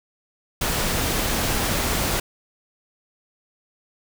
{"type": "noise", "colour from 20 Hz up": "pink", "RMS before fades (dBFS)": -23, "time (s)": [0.61, 2.2], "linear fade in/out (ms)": 5, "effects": []}